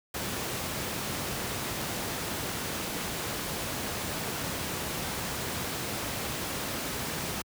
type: noise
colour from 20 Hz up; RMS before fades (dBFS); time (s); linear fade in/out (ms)
pink; -33; 0.14-7.42; 5
effects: high-pass 80 Hz 12 dB/octave